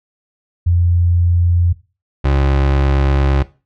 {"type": "tone pair in turn", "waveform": ["sine", "30% pulse"], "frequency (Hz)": [86.9, 68.77], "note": ["F2", "C#2"], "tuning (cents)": [-8, -13], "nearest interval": "major third", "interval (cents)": 405, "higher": "first", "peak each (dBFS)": [-10, -9], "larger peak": "second", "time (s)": [[0.66, 1.73], [2.24, 3.43]], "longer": "second", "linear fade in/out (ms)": 10, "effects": ["noise-tail reverb RT60 0.3 s tail -17 dB re dry", "low-pass 3000 Hz 12 dB/octave"]}